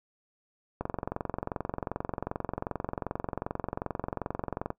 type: click train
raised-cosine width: 1 ms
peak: -17 dBFS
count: 89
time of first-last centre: 0.81-4.704 s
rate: 22.6 Hz
effects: noise-tail reverb RT60 0.1 s tail -20 dB re dry